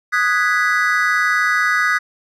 triangle chord, G# minor seventh, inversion second, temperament equal, 1244.5 / 1480 / 1661.2 / 1975.5 Hz, D#6 / F#6 / G#6 / B6, 0 / 0 / 0 / 0 cents, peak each -18 dBFS, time 0.12-1.99 s, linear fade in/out 20 ms, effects none

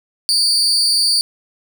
35% pulse tone with amplitude modulation, 4610 Hz, D8, 33 cents flat, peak -7 dBFS, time 0.29-1.21 s, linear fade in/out 0 ms, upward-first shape sine, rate 243 Hz, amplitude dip 95%, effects none

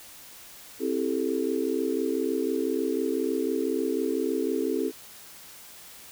sine chord, A minor seventh, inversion first, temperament just, 264 / 330 / 396 / 440 Hz, C4 / E4 / G4 / A4, +16 / +2 / +18 / 0 cents, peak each -30 dBFS, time 0.79-4.92 s, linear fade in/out 50 ms, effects white hiss -47 dBFS RMS until 6.11 s

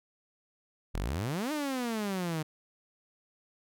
sawtooth exponential two-way sweep, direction up then down, 37.62 to 311.1 to 152 Hz, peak -27 dBFS, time 0.94-2.43 s, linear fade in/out 10 ms, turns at 1.52 s, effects none

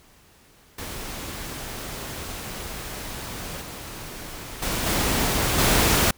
pink noise with level steps, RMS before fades -34 / -37 / -26 / -23 / -19 dBFS, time 0.78-6.11 s, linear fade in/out 5 ms, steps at 3.61 / 4.62 / 4.86 / 5.58 s, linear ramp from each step 5 ms, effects pink hiss -55 dBFS RMS until 6.17 s

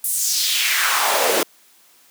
pink noise with high-pass filter sweep, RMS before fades -19 dBFS, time 0.04-1.43 s, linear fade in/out 2 ms, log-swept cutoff 11000 to 340 Hz, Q 2.3, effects white hiss -53 dBFS RMS until 2.1 s + high-pass 200 Hz 12 dB/octave

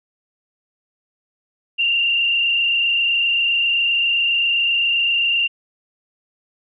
sine tone with frequency modulation, 2783 Hz, F7, 7 cents flat, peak -15 dBFS, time 1.78-5.48 s, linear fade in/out 20 ms, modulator 27.6 Hz, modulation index 2.1, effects none

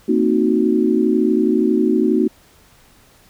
sine chord, C half-diminished seventh, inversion third, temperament equal with one note detuned, 229.2 / 261.6 / 311.1 / 370 Hz, Bb3 / C4 / Eb4 / Gb4, -29 / 0 / 0 / 0 cents, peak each -18 / -20 / -18 / -18 dBFS, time 0.08-2.28 s, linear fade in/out 10 ms, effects pink hiss -51 dBFS RMS until 3.29 s

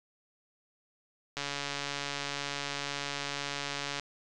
click train, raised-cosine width 0.2 ms, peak -17 dBFS, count 374, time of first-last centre 1.37-3.997 s, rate 142 Hz, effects resampled to 24000 Hz

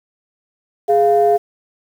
sine tone pair together, 414.8 / 695.6 Hz, G#4 / F5, -2 / -7 cents, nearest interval major sixth, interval 895 cents, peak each -12 dBFS, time 0.88-1.38 s, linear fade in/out 20 ms, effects tanh soft clip ceiling -3 dBFS + 7-bit

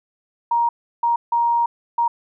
sine tone bursts at uneven times, 940 Hz, A#5, 14 cents sharp, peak -15 dBFS, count 4, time 0.51-0.69 / 1.03-1.16 / 1.32-1.66 / 1.98-2.08 s, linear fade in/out 5 ms, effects none

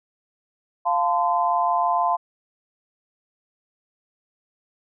sine chord, F major, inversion none, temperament equal with one note detuned, 698.5 / 880 / 1026.2 Hz, F5 / A5 / C6, 0 / 0 / -34 cents, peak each -22 / -24 / -22 dBFS, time 0.85-2.17 s, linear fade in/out 20 ms, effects none

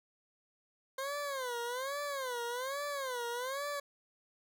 20% pulse tone with vibrato, 523.3 Hz, C5, in tune, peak -31 dBFS, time 0.98-3.8 s, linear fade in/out 5 ms, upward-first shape sine, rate 1.2 Hz, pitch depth 180 cents each way, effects none

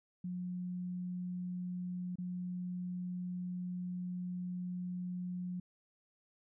sine tone with dropouts, 179.8 Hz, F#3, 49 cents flat, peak -37 dBFS, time 0.24-5.6 s, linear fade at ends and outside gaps 5 ms, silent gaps 2.157-2.184 s, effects none

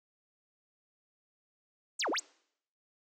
sine exponential two-way sweep, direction down then up, 9140 to 273 to 9140 Hz, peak -29 dBFS, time 1.99-2.2 s, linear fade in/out 10 ms, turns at 2.1 s, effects noise-tail reverb RT60 0.7 s tail -26 dB re dry + tanh soft clip ceiling -25 dBFS

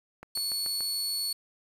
click train, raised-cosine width 0.5 ms, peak -28 dBFS, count 5, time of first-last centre 0.23-0.806 s, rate 6.94 Hz
sawtooth tone, 4412 Hz, C#8, 9 cents flat, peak -26 dBFS, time 0.35-1.33 s, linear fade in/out 5 ms
effects resampled to 32000 Hz + 8-bit

